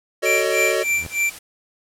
square chord, D# half-diminished seventh, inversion first, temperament just, 373.4 / 448 / 560 / 622.3 Hz, F#4 / A4 / C#5 / D#5, +16 / +31 / +18 / 0 cents, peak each -25 dBFS, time 0.22-0.84 s, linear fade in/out 20 ms
square tone with tremolo, 2349 Hz, D7, in tune, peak -17 dBFS, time 0.25-1.3 s, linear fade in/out 10 ms, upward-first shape sine, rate 3.3 Hz, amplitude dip 100%
white noise, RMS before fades -37 dBFS, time 0.34-1.39 s, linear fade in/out 10 ms
sawtooth tone with exponential growth, 82.3 Hz, E2, 2 cents flat, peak -25 dBFS, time 0.85-1.07 s, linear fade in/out 5 ms, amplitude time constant 46 ms
effects low-pass 12000 Hz 12 dB/octave

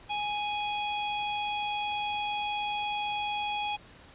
harmonic tone, 831 Hz, G#5, 1 cent sharp, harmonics 1 / 3 / 4, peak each -31 / -36 / -37 dBFS, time 0.09-3.77 s, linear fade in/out 20 ms, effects pink hiss -53 dBFS RMS until 4.14 s + resampled to 8000 Hz

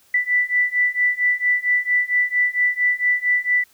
sine beating tone pair, 1975.5 / 1979.9 Hz, B6 / B6, 0 / +4 cents, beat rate 4.4 Hz, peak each -20 / -19 dBFS, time 0.14-3.64 s, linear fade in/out 5 ms, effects white hiss -56 dBFS RMS until 3.73 s

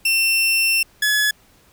sawtooth tone pair in turn, 2700 / 1700.9 Hz, E7 / G#6, +41 / +41 cents, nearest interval minor sixth, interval 800 cents, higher first, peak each -12 dBFS, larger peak neither, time 0.05-0.83 / 1.02-1.31 s, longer first, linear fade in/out 5 ms, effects pink hiss -54 dBFS RMS until 1.72 s

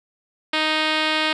5% pulse tone with low-pass filter, 311.1 Hz, D#4, in tune, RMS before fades -21 dBFS, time 0.53-1.33 s, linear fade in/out 5 ms, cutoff 4200 Hz, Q 1.3, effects none

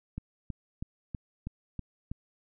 click train, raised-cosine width 5 ms, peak -23 dBFS, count 7, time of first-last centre 0.18-2.115 s, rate 3.1 Hz, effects none

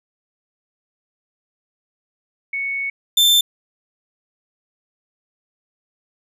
sine / 40% pulse tone pair in turn, 2217 / 3555 Hz, C#7 / A7, 0 / +17 cents, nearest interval minor sixth, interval 817 cents, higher second, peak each -21 / -10 dBFS, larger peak second, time 2.53-2.9 / 3.17-3.41 s, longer first, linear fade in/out 5 ms, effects none

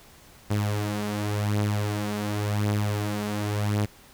sawtooth beating tone pair, 103.83 / 104.74 Hz, G#2 / G#2, 0 / +15 cents, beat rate 0.91 Hz, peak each -22 / -26 dBFS, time 0.5-3.86 s, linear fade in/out 10 ms, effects pink hiss -52 dBFS RMS until 4.13 s

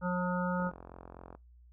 harmonic tone, 179.8 Hz, F#3, 49 cents flat, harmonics 1 / 3 / 5 / 7 / 8, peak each -31 / -36 / -38 / -39 / -40 dBFS, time 0.01-0.72 s, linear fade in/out 50 ms
click train, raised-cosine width 1 ms, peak -33 dBFS, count 34, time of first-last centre 0.6-1.35 s, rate 44 Hz
effects noise-tail reverb RT60 0.2 s tail -24 dB re dry + added 60 Hz sine -55 dBFS peak until 1.72 s

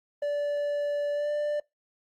triangle tone with pitch glide, 581 to 591.2 Hz, D5 to D5, -19 to +11 cents, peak -24 dBFS, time 0.22-1.6 s, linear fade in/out 5 ms, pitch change +30 cents, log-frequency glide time 1.13-1.3 s, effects noise-tail reverb RT60 0.2 s tail -24 dB re dry + Opus 32 kbps

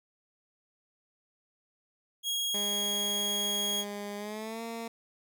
sawtooth tone, 3291 Hz, G#7, 16 cents flat, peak -26 dBFS, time 2.23-3.85 s, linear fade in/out 50 ms
15% pulse tone with pitch glide, 204.4 to 229.4 Hz, G#3 to A#3, -27 to -28 cents, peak -30 dBFS, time 2.54-4.88 s, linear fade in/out 5 ms, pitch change +199 cents, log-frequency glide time 4.17-4.62 s
effects none

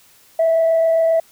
sine tone with frequency modulation, 655 Hz, E5, 11 cents flat, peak -11 dBFS, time 0.39-1.2 s, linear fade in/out 5 ms, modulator 27.5 Hz, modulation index 0.23, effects tanh soft clip ceiling -9 dBFS + white hiss -51 dBFS RMS until 1.31 s

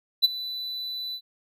triangle tone with ADSR envelope, 3985 Hz, B7, 15 cents sharp, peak -11 dBFS, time 0.22-1.21 s, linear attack 26 ms, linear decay 20 ms, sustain -18 dB, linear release 68 ms, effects none

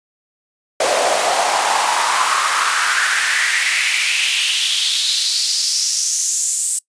pink noise with high-pass filter sweep, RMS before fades -17 dBFS, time 0.8-6.79 s, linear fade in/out 5 ms, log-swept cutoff 550 to 8300 Hz, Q 3.9, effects noise-tail reverb RT60 0.1 s tail -22 dB re dry + resampled to 22050 Hz

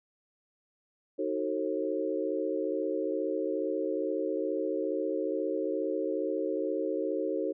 sine chord, D# diminished seventh, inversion none, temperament just, 311.1 / 373.4 / 448 / 537.6 Hz, D#4 / F#4 / A4 / C5, 0 / +16 / +31 / +47 cents, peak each -34 dBFS, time 1.18-7.53 s, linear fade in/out 20 ms, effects none

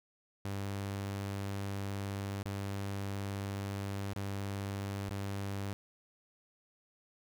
sawtooth tone with dropouts, 99.2 Hz, G2, 21 cents sharp, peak -32 dBFS, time 0.45-5.73 s, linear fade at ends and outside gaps 0 ms, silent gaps 2.429-2.456 / 4.133-4.162 / 5.092-5.109 s, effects none

